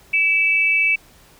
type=tone pair together; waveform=sine; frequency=2302 / 2637 Hz; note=D7 / E7; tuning=-35 / 0 cents; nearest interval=major second; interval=235 cents; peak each=-17 dBFS; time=0.13-0.96 s; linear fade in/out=10 ms; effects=pink hiss -50 dBFS RMS until 1.39 s